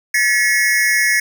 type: tone cluster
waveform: square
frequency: 1718 / 1924 / 2181 Hz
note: A6 / B6 / C#7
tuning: -42 / -46 / -29 cents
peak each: -18 dBFS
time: 0.14-1.2 s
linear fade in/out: 5 ms
effects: none